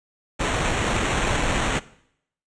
pink noise with sample-and-hold, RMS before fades -23 dBFS, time 0.39-1.8 s, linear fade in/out 20 ms, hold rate 4900 Hz, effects noise-tail reverb RT60 0.7 s tail -19 dB re dry + resampled to 22050 Hz

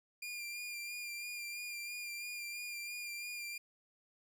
sawtooth tone with vibrato, 2401 Hz, D7, 38 cents sharp, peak -38 dBFS, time 0.22-3.58 s, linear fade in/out 5 ms, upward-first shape sine, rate 3 Hz, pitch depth 26 cents each way, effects none

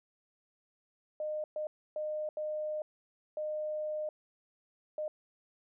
sine tone bursts at uneven times, 611 Hz, D#5, 32 cents flat, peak -33 dBFS, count 6, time 1.2-1.44 / 1.56-1.67 / 1.96-2.29 / 2.37-2.82 / 3.37-4.09 / 4.98-5.08 s, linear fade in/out 2 ms, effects none

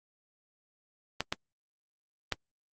clicks, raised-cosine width 0.2 ms, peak -11 dBFS, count 3, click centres 1.206 / 1.325 / 2.323 s, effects Opus 32 kbps

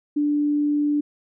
sine tone, 293.7 Hz, D4, in tune, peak -18 dBFS, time 0.16-1.01 s, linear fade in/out 10 ms, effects none

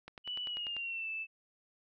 click train, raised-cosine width 0.3 ms, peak -30 dBFS, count 8, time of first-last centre 0.08-0.766 s, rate 10.2 Hz
sine tone with pitch glide, 2960 to 2637 Hz, F#7 to E7, 0 to 0 cents, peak -36 dBFS, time 0.24-1.27 s, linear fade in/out 50 ms, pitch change -200 cents, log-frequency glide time 0.44-1.09 s
effects none

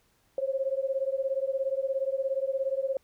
sine beating tone pair, 530 / 547 Hz, C5 / C#5, +22 / -23 cents, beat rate 17 Hz, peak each -29 / -30 dBFS, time 0.38-2.97 s, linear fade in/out 2 ms, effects pink hiss -68 dBFS RMS until 3.03 s

